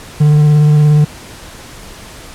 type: tone with vibrato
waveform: triangle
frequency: 149.7 Hz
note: D3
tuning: 33 cents sharp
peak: -3 dBFS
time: 0.2-1.05 s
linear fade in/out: 10 ms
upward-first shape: triangle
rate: 17 Hz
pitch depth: 21 cents each way
effects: pink hiss -33 dBFS RMS until 2.34 s + low-pass 11000 Hz 12 dB/octave